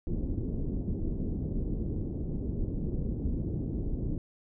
pink low-pass noise, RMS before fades -32 dBFS, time 0.07-4.18 s, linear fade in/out 2 ms, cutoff 360 Hz, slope 24 dB/octave, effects none

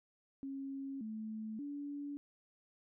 sine tone with pitch steps, 272.6 / 218.1 / 286.8 Hz, C#4 / A3 / D4, -29 / -15 / -41 cents, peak -40 dBFS, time 0.43-2.17 s, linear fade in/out 0 ms, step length 580 ms, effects none

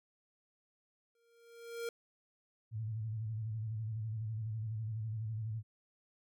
square tone with exponential growth, 466.2 Hz, A#4, in tune, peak -36 dBFS, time 1.15-1.89 s, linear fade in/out 2 ms, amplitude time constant 160 ms
sine tone with vibrato, 110 Hz, A2, in tune, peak -36 dBFS, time 2.71-5.63 s, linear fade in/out 50 ms, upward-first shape square, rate 12 Hz, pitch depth 55 cents each way
effects none

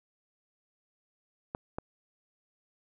clicks, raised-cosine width 1 ms, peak -20 / -20 dBFS, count 2, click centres 1.549 / 1.785 s, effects none

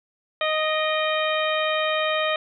harmonic tone with a mistuned harmonic, 622.3 Hz, D#5, in tune, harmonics 1 / 2 / 3 / 4 / 5 / 6, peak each -24 / -27 / -29 / -30 / -31 / -32 dBFS, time 0.41-2.36 s, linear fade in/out 2 ms, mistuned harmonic 4, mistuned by -42 cents, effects none

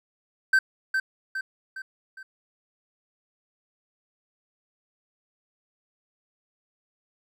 triangle tone with echo, 1550 Hz, G6, 20 cents flat, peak -14 dBFS, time 0.53-0.59 s, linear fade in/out 5 ms, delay 410 ms, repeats 4, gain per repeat -6 dB, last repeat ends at 2.23 s, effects none

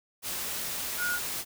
sine tone in noise, 1440 Hz, F#6, 47 cents flat, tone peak -28 dBFS, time 0.97-1.2 s, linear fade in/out 50 ms, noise white, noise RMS -34 dBFS, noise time 0.22-1.45 s, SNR +3 dB, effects none

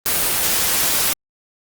white noise, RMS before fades -18 dBFS, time 0.06-1.13 s, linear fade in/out 0 ms, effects Opus 24 kbps

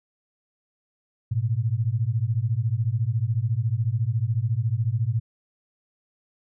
sine beating tone pair, 107 / 121 Hz, A2 / B2, -48 / -35 cents, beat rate 14 Hz, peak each -24 dBFS, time 1.31-5.2 s, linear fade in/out 10 ms, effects none

